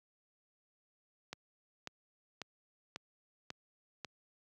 click train, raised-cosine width 0.2 ms, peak -24 dBFS, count 6, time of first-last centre 1.33-4.047 s, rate 1.84 Hz, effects high-pass 100 Hz 12 dB/octave

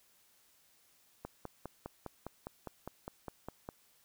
click train, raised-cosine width 1 ms, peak -27 dBFS, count 13, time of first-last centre 1.25-3.689 s, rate 4.92 Hz, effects white hiss -68 dBFS RMS until 4.04 s

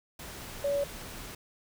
sine tone in noise, 567 Hz, C#5, 39 cents sharp, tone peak -26 dBFS, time 0.64-0.84 s, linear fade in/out 5 ms, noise pink, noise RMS -43 dBFS, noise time 0.19-1.35 s, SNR +14 dB, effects none

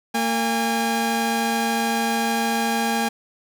sawtooth tone pair together, 228.4 / 814 Hz, A#3 / G#5, -35 / -35 cents, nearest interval octave + minor seventh, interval 2200 cents, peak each -19 dBFS, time 0.14-3.09 s, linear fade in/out 10 ms, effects none

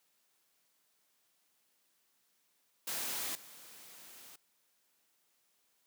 white noise with level steps, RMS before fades -38 / -54 dBFS, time 2.87-4.36 s, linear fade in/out 5 ms, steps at 3.35 s, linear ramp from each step 2 ms, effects white hiss -75 dBFS RMS until 5.86 s + high-pass 150 Hz 12 dB/octave

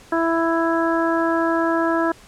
harmonic tone, 330.8 Hz, E4, 6 cents sharp, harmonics 1 / 2 / 3 / 4 / 5, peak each -20 / -23 / -25 / -26 / -27 dBFS, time 0.12-2.12 s, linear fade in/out 5 ms, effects pink hiss -47 dBFS RMS until 2.27 s + low-pass 10000 Hz 12 dB/octave

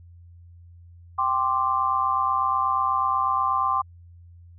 sine chord, G suspended fourth, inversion none, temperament equal, 784 / 1046.5 / 1174.7 Hz, G5 / C6 / D6, 0 / 0 / 0 cents, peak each -28 / -23 / -24 dBFS, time 1.18-3.82 s, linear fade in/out 10 ms, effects added 86 Hz sine -45 dBFS peak until 4.58 s

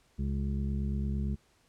harmonic tone, 68.8 Hz, C#2, 12 cents flat, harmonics 1 / 2 / 3 / 5 / 6, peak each -31 / -36 / -35 / -49 / -52 dBFS, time 0.18-1.36 s, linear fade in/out 20 ms, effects pink hiss -67 dBFS RMS until 1.68 s + low-pass 10000 Hz 12 dB/octave

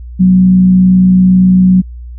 sine tone with frequency modulation, 185 Hz, F#3, in tune, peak -3 dBFS, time 0.19-1.82 s, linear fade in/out 20 ms, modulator 57.8 Hz, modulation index 0.23, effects added 60 Hz sine -24 dBFS peak until 2.18 s

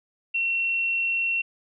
sine tone, 2721 Hz, F7, 46 cents flat, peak -22 dBFS, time 0.34-1.42 s, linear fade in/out 10 ms, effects none

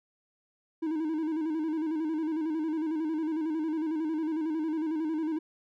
triangle tone with vibrato, 315.3 Hz, D#4, 23 cents sharp, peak -26 dBFS, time 0.82-5.39 s, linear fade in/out 10 ms, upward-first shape square, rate 11 Hz, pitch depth 57 cents each way, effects none

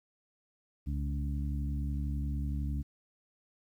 harmonic tone with a mistuned harmonic, 71.1 Hz, C#2, 45 cents sharp, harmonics 1 / 2 / 3 / 4, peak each -32 / -38 / -42 / -44 dBFS, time 0.86-2.83 s, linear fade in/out 20 ms, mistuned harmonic 1, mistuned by -43 cents, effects 11-bit

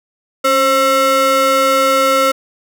square ring-modulated tone, 403.7 Hz, G#4, 49 cents flat, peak -8 dBFS, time 0.44-2.32 s, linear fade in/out 10 ms, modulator 936 Hz, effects none

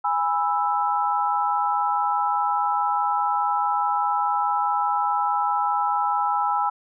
sine chord, E major, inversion first, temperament just, 824.1 / 988.9 / 1318.5 Hz, G#5 / B5 / E6, -14 / +2 / 0 cents, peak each -23 / -25 / -25 dBFS, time 0.04-6.7 s, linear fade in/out 10 ms, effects none

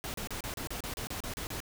pink noise bursts, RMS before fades -38 dBFS, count 12, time 0.04-1.603 s, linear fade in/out 0 ms, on 100 ms, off 33 ms, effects none

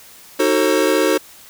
square chord, D# diminished seventh, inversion none, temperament just, 311.1 / 373.4 / 448 / 537.6 Hz, D#4 / F#4 / A4 / C5, 0 / +16 / +31 / +47 cents, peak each -20 dBFS, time 0.39-1.18 s, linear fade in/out 10 ms, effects white hiss -43 dBFS RMS until 1.49 s

